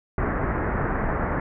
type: low-pass noise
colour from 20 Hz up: pink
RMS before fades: -25 dBFS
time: 0.18-1.4 s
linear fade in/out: 2 ms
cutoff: 1900 Hz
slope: 48 dB/octave
effects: none